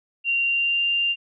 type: tone with pitch glide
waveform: sine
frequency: 2765 to 2789 Hz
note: F7 to F7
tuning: -18 to -3 cents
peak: -19 dBFS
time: 0.24-1.16 s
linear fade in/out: 50 ms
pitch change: +15 cents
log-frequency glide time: 0.43-0.83 s
effects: none